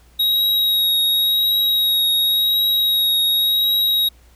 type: tone with vibrato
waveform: square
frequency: 3797 Hz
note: A#7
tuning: 31 cents sharp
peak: -15 dBFS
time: 0.19-4.09 s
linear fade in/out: 10 ms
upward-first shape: triangle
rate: 0.91 Hz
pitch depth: 18 cents each way
effects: added 60 Hz sine -48 dBFS peak until 4.35 s + pink hiss -55 dBFS RMS until 4.35 s